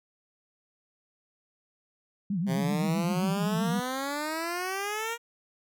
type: tone with vibrato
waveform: sine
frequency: 183 Hz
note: F#3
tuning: 19 cents flat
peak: -26 dBFS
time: 2.3-3.8 s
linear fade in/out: 5 ms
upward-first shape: triangle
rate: 7.7 Hz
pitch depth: 250 cents each way
type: exponential sweep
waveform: 10% pulse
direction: up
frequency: 130.1 to 474.2 Hz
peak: -22 dBFS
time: 2.46-5.18 s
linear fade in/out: 50 ms
effects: none